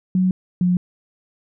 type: tone pair in turn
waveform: sine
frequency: 185 / 179.22 Hz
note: F#3 / F3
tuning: 0 / +45 cents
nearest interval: minor second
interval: 55 cents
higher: first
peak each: -14 dBFS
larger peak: neither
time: 0.15-0.31 / 0.61-0.77 s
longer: neither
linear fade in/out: 2 ms
effects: none